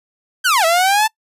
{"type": "linear two-way sweep", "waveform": "sawtooth", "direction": "down then up", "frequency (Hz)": [1599, 642, 888], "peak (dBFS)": -8, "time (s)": [0.44, 1.08], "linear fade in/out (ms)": 20, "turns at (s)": 0.65, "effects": ["noise-tail reverb RT60 0.1 s tail -25 dB re dry", "resampled to 32000 Hz"]}